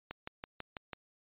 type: click train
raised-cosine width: 0.3 ms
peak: -24 dBFS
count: 6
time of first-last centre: 0.11-0.932 s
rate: 6.08 Hz
effects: resampled to 8000 Hz